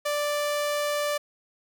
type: tone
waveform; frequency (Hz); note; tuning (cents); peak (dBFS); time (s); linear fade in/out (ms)
sawtooth; 587.3; D5; 0; -21; 0.05-1.18; 10
effects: none